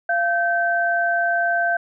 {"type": "tone pair together", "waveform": "sine", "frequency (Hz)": [690, 1549], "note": ["F5", "G6"], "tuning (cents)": [-21, -21], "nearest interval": "octave + major second", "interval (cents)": 1400, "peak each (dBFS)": [-20, -20], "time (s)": [0.09, 1.77], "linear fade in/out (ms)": 5, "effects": []}